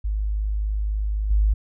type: tone with level steps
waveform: sine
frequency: 51.91 Hz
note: G#1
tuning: in tune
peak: -21 / -15 dBFS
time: 0.04-1.54 s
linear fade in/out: 10 ms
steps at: 1.3 s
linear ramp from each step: 10 ms
effects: none